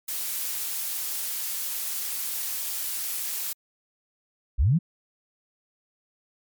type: noise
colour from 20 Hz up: blue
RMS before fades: -30 dBFS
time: 0.08-3.53 s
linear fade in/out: 5 ms
type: linear sweep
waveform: sine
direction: up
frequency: 44.71 to 185 Hz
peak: -17 dBFS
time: 4.58-4.79 s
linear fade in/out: 20 ms
effects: MP3 96 kbps